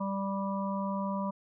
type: harmonic tone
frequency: 196.1 Hz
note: G3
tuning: 1 cent sharp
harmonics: 1 / 3 / 5 / 6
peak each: -32 / -38 / -36 / -43 dBFS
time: 0-1.31 s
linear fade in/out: 10 ms
effects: none